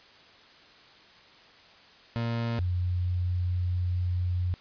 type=tone pair in turn; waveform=30% pulse / sine; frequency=116.54 / 89.55 Hz; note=A#2 / F2; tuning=0 / +44 cents; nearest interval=perfect fourth; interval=456 cents; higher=first; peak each=-25 dBFS; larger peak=neither; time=2.16-2.59 / 2.59-4.54 s; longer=second; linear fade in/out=0 ms; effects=white hiss -54 dBFS RMS until 4.6 s + resampled to 11025 Hz